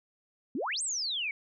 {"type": "exponential two-way sweep", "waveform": "sine", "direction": "up then down", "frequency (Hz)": [220, 8720, 2188], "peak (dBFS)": -30, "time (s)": [0.55, 1.31], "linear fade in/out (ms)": 2, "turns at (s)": 0.82, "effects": []}